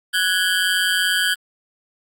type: ring-modulated tone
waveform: 25% pulse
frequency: 1568 Hz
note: G6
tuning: in tune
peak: -10 dBFS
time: 0.13-1.35 s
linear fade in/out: 20 ms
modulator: 91.4 Hz
effects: Opus 32 kbps